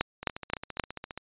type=two click trains; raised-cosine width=0.3 ms; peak=-9 / -21 dBFS; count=4 / 15; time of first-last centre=0.01-0.797 / 0.23-1.176 s; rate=3.81 / 14.8 Hz; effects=resampled to 8000 Hz